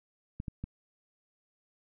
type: clicks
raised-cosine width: 5 ms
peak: -24 dBFS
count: 3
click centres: 0.401 / 0.482 / 0.64 s
effects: none